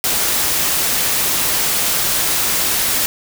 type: noise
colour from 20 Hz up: white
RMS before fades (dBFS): -17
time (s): 0.04-3.06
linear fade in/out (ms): 0
effects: none